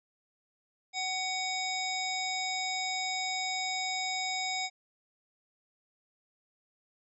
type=harmonic tone with a mistuned harmonic; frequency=750 Hz; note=F#5; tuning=23 cents sharp; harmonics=1 / 3 / 5 / 7 / 9 / 10; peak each=-36 / -35 / -38 / -39 / -44 / -45 dBFS; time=0.93-4.7 s; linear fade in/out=50 ms; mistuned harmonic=7; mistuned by=-66 cents; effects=none